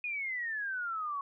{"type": "exponential sweep", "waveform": "sine", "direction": "down", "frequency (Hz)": [2489, 1100], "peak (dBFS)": -33, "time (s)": [0.04, 1.21], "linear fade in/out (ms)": 2, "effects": []}